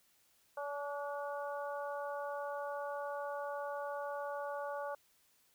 harmonic tone with a mistuned harmonic, 286.1 Hz, D4, 45 cents flat, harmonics 2 / 3 / 4 / 5, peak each -40 / -44 / -46 / -48 dBFS, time 0.57-4.95 s, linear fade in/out 5 ms, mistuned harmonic 5, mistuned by +25 cents, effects white hiss -71 dBFS RMS until 5.54 s

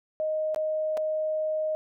sine tone with dropouts, 622.3 Hz, D#5, in tune, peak -25 dBFS, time 0.2-1.75 s, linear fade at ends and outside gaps 0 ms, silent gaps 0.546-0.561 / 0.971-0.975 s, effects none

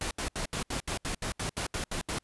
pink noise bursts, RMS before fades -33 dBFS, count 13, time 0.01-2.186 s, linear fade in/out 2 ms, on 100 ms, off 73 ms, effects pink hiss -73 dBFS RMS until 2.23 s + resampled to 24000 Hz

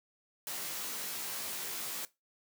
white noise with comb filter, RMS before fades -39 dBFS, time 0.47-2.05 s, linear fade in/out 0 ms, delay 16 ms, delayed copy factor -1, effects noise-tail reverb RT60 0.2 s tail -18 dB re dry + high-pass 150 Hz 12 dB/octave

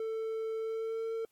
triangle tone with pitch glide, 444.6 to 451.6 Hz, A4 to A4, +18 to +45 cents, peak -31 dBFS, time 0-1.25 s, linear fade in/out 2 ms, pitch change +27 cents, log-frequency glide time 0.58-1.1 s, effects white hiss -75 dBFS RMS until 1.31 s + AAC 64 kbps

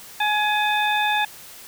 harmonic tone with a mistuned harmonic, 841 Hz, G#5, 22 cents sharp, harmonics 1 / 2 / 3 / 4, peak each -21 / -24 / -26 / -27 dBFS, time 0.2-1.25 s, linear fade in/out 5 ms, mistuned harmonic 4, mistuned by +100 cents, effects white hiss -42 dBFS RMS until 1.67 s

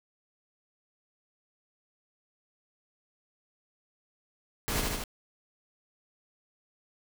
pink noise with echo, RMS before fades -31 dBFS, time 4.68-4.81 s, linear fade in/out 0 ms, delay 76 ms, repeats 3, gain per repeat -2 dB, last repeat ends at 5.038 s, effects none

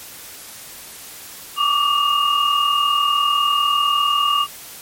sine tone cluster, 1146 / 1186 / 2840 Hz, D6 / D6 / F7, -43 / +17 / +28 cents, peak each -19 dBFS, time 1.56-4.47 s, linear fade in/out 50 ms, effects white hiss -37 dBFS RMS until 4.81 s + MP3 64 kbps

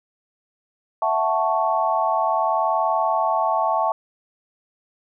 sine chord, F# minor seventh, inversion third, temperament equal, 659.3 / 740 / 880 / 1108.7 Hz, E5 / F#5 / A5 / C#6, 0 / 0 / 0 / 0 cents, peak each -23 / -25 / -22 / -24 dBFS, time 1.02-3.92 s, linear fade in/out 2 ms, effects none

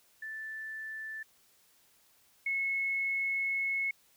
sine tone pair in turn, 1760 / 2187 Hz, A6 / C#7, 0 / -24 cents, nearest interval major third, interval 376 cents, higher second, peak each -38 / -29 dBFS, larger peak second, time 0.22-1.23 / 2.46-3.91 s, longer second, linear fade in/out 5 ms, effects white hiss -66 dBFS RMS until 4.16 s

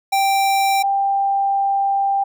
square / sine tone pair in turn, 784 / 790.8 Hz, G5 / G5, 0 / +15 cents, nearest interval unison, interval 15 cents, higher second, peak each -15 dBFS, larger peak neither, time 0.12-0.83 / 0.83-2.24 s, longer second, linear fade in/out 10 ms, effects none

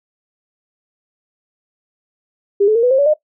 sine tone with pitch steps, 402.2 / 431.1 / 462 / 495.2 / 530.7 / 568.8 / 609.6 Hz, G4 / A4 / A#4 / B4 / C5 / C#5 / D#5, +44 / -35 / -16 / +5 / +24 / +45 / -36 cents, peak -9 dBFS, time 2.6-3.139 s, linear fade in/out 10 ms, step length 77 ms, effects noise-tail reverb RT60 0.1 s tail -17 dB re dry

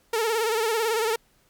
sawtooth tone with vibrato, 447.8 Hz, A4, 30 cents sharp, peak -18 dBFS, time 0.13-1.16 s, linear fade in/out 5 ms, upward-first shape sine, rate 18 Hz, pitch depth 82 cents each way, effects pink hiss -63 dBFS RMS until 1.49 s + MP3 96 kbps

